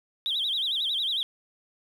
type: tone with vibrato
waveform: sine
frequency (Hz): 3496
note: A7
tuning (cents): -12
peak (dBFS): -24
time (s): 0.26-1.23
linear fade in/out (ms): 0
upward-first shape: sine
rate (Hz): 11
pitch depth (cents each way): 200
effects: tanh soft clip ceiling -20 dBFS + 9-bit